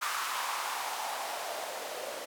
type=noise with band-pass filter sweep; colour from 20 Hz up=blue; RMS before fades=-36 dBFS; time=0.01-2.26 s; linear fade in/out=20 ms; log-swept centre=1200 to 510 Hz; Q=3.4; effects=none